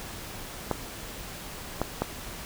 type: clicks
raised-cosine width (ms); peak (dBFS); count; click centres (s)
1; -11; 3; 0.713 / 1.816 / 2.02
effects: pink hiss -40 dBFS RMS until 2.45 s